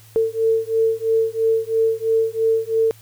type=beating tone pair; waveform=sine; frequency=447.1 / 450.1 Hz; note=A4 / A4; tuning=+28 / +39 cents; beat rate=3 Hz; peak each=-19 dBFS; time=0.16-2.91 s; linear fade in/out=0 ms; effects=added 110 Hz sine -46 dBFS peak until 3.01 s + white hiss -50 dBFS RMS until 3.01 s